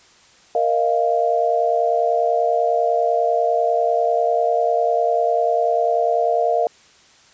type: chord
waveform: sine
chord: Bb suspended fourth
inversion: none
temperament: equal with one note detuned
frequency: 466.2 / 622.3 / 692.4 Hz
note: Bb4 / Eb5 / F5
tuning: 0 / 0 / -15 cents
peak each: -21 / -21 / -18 dBFS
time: 0.55-6.67 s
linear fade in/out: 2 ms
effects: white hiss -51 dBFS RMS until 7.33 s + resampled to 16000 Hz